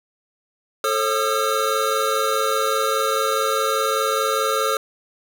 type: tone cluster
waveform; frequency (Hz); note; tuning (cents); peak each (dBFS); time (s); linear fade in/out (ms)
square; 440.7 / 541 / 1223 / 1347; A4 / C#5 / D#6 / E6; +3 / -42 / -30 / +37; -25; 0.84-4.77; 2
effects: none